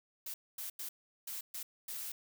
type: noise bursts at uneven times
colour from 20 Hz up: blue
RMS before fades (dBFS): -42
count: 6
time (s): 0.26-0.34 / 0.58-0.7 / 0.79-0.89 / 1.27-1.41 / 1.54-1.63 / 1.88-2.12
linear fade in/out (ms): 5
effects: none